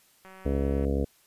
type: click train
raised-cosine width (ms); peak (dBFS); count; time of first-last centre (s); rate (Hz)
0.5; -34; 114; 0.25-0.848; 189
type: harmonic tone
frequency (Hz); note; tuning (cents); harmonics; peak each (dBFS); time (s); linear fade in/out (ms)
69.3; C#2; 0; 1 / 2 / 3 / 4 / 5 / 6 / 7 / 8 / 9 / 10; -27 / -35 / -33 / -32 / -41 / -34 / -33 / -41 / -42 / -47; 0.45-1.05; 10
effects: white hiss -62 dBFS RMS until 1.26 s + resampled to 32000 Hz